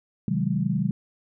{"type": "chord", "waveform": "sine", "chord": "Ab dominant seventh", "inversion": "first", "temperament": "just", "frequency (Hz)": [129.78, 155.74, 186.89, 207.7], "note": ["C3", "Eb3", "Gb3", "Ab3"], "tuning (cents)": [-14, 2, 18, 0], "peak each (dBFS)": [-29, -27, -26, -28], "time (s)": [0.28, 0.91], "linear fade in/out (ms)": 2, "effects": []}